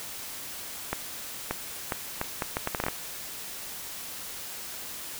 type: accelerating click train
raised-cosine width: 0.5 ms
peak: -12 dBFS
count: 12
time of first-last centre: 0.93-2.884 s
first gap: 580 ms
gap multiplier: 0.71
effects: white hiss -39 dBFS RMS until 5.19 s